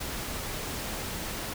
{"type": "noise", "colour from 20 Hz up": "pink", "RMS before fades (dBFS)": -35, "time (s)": [0, 1.54], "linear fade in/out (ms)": 10, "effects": []}